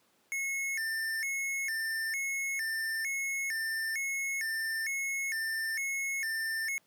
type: tone with vibrato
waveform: square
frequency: 1975.5 Hz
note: B6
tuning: in tune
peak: -32 dBFS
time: 0.32-6.78 s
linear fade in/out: 0 ms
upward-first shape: square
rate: 1.1 Hz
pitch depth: 170 cents each way
effects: pink hiss -69 dBFS RMS until 6.86 s + high-pass 200 Hz 12 dB/octave